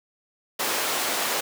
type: high-pass noise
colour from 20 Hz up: pink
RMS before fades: -26 dBFS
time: 0.59-1.41 s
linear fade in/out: 10 ms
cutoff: 470 Hz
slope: 12 dB/octave
effects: none